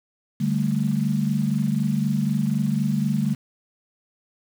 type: chord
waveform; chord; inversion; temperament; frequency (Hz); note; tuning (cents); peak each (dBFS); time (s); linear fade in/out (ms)
sine; D suspended fourth; none; equal; 146.83 / 196 / 220; D3 / G3 / A3; 0 / 0 / 0; -24; 0.4-3.35; 10
effects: 7-bit